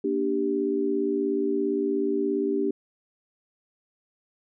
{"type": "chord", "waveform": "sine", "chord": "G minor", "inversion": "first", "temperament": "equal with one note detuned", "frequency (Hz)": [236.6, 293.7, 392], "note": ["Bb3", "D4", "G4"], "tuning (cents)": [26, 0, 0], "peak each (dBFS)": [-31, -27, -25], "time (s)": [0.04, 2.71], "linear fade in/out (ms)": 5, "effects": []}